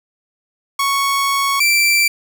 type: tone pair in turn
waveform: sawtooth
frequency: 1108.7 / 2343 Hz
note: C#6 / D7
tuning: 0 / -5 cents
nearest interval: octave + minor second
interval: 1295 cents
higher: second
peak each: -11 / -8 dBFS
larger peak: second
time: 0.79-1.6 / 1.6-2.08 s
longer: first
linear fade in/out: 5 ms
effects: none